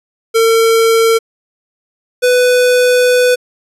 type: tone pair in turn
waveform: square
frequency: 453.2 / 497.1 Hz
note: A#4 / B4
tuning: -49 / +11 cents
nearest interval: major second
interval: 160 cents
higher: second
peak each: -8 dBFS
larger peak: neither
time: 0.34-1.19 / 2.22-3.36 s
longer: second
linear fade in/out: 20 ms
effects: resampled to 32000 Hz